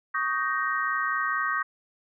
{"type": "chord", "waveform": "sine", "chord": "Eb dominant seventh", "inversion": "third", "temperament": "just", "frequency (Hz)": [1120.1, 1244.5, 1555.6, 1866.8], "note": ["Db6", "Eb6", "G6", "Bb6"], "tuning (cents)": [18, 0, -14, 2], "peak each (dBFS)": -30, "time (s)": [0.14, 1.63], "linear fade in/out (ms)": 10, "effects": []}